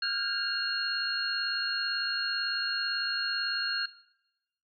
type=tone cluster; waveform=sine; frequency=1393 / 1451 / 1604 / 2798 / 4283 Hz; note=F6 / F#6 / G6 / F7 / C8; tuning=-5 / -34 / +39 / +3 / +40 cents; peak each=-38 / -39 / -34 / -39 / -30 dBFS; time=0.02-3.86 s; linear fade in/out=5 ms; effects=noise-tail reverb RT60 0.9 s tail -18 dB re dry